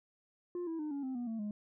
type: tone with pitch steps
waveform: sine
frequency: 352.8 / 327.3 / 303.6 / 281.6 / 261.3 / 242.4 / 224.8 / 208.6 Hz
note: F4 / E4 / D#4 / C#4 / C4 / B3 / A3 / G#3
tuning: +18 / -12 / -42 / +27 / -2 / -32 / +37 / +8 cents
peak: -33 dBFS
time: 0.55-1.51 s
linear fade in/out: 2 ms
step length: 120 ms
effects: tanh soft clip ceiling -35 dBFS